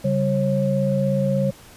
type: tone cluster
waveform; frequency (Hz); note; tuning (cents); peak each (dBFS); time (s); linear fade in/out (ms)
sine; 138.3 / 194.8 / 542; C#3 / G3 / C#5; -4 / -11 / -39; -22; 0.04-1.51; 10
effects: pink hiss -46 dBFS RMS until 1.76 s + resampled to 32000 Hz